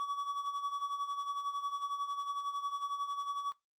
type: tone with tremolo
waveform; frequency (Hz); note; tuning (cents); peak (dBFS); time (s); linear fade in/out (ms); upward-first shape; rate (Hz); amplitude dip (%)
triangle; 1136; C#6; +42; -29; 0-3.52; 0; sine; 11; 65
effects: noise-tail reverb RT60 0.2 s tail -22 dB re dry + Opus 32 kbps